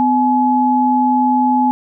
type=tone pair together; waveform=sine; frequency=252.6 / 849.6 Hz; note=B3 / G#5; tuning=+39 / +39 cents; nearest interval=octave + major sixth; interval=2100 cents; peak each=-14 / -13 dBFS; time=0-1.71 s; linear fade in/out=0 ms; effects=none